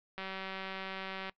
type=click train; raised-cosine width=0.3 ms; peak=-24 dBFS; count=214; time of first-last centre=0.18-1.295 s; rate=191 Hz; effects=noise-tail reverb RT60 0.1 s tail -21 dB re dry + low-pass 4000 Hz 12 dB/octave